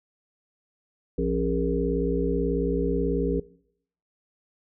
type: harmonic tone with a mistuned harmonic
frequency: 58.27 Hz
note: A#1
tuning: in tune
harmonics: 1 / 3 / 5 / 7 / 8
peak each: -29 / -29 / -29 / -29 / -29 dBFS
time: 1.18-3.4 s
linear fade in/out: 5 ms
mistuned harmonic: 5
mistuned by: -110 cents
effects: noise-tail reverb RT60 0.7 s tail -22 dB re dry